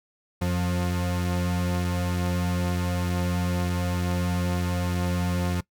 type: tone pair together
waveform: 45% pulse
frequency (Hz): 89.1 / 177.12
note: F2 / F3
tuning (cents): +35 / +25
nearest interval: octave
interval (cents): 1190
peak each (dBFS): -26 / -27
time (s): 0.41-5.61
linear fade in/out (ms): 10
effects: noise-tail reverb RT60 0.1 s tail -21 dB re dry